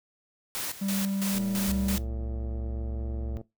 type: noise with tremolo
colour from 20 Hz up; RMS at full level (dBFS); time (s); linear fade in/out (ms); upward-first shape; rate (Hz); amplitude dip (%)
white; -33; 0.55-1.98; 0; square; 3; 75
type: tone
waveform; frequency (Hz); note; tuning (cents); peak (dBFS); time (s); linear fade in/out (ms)
triangle; 196; G3; 0; -25; 0.81-1.97; 10
type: click train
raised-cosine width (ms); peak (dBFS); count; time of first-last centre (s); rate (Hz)
2; -29; 232; 1.35-3.413; 112
type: tone with pitch glide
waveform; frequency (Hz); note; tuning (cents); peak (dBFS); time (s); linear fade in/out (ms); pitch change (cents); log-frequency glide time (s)
triangle; 65.4 to 66.89; C2 to C2; 0 to +39; -29; 1.68-3.37; 0; +39; 2.65-3.02
effects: noise-tail reverb RT60 0.2 s tail -19 dB re dry